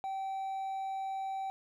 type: tone with hard clipping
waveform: triangle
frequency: 773 Hz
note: G5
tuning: 24 cents flat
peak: -35 dBFS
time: 0.04-1.5 s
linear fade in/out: 0 ms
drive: 5 dB
effects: none